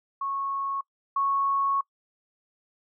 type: tone pair in turn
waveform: sine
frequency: 1100 / 1104.1 Hz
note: C#6 / C#6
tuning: -14 / -7 cents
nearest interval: unison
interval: 7 cents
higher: second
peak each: -27 / -22 dBFS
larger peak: second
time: 0.21-0.81 / 1.16-1.81 s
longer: second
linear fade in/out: 5 ms
effects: noise-tail reverb RT60 0.1 s tail -24 dB re dry